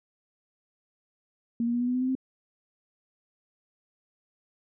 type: tone with pitch steps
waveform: sine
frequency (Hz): 233.5 / 237.3 / 241.2 / 245.1 / 249.1 / 253.2 / 257.3 / 261.5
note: A#3 / A#3 / B3 / B3 / B3 / B3 / C4 / C4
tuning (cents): +3 / +31 / -41 / -13 / +15 / +43 / -29 / -1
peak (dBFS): -24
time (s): 1.6-2.152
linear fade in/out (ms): 2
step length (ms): 69
effects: none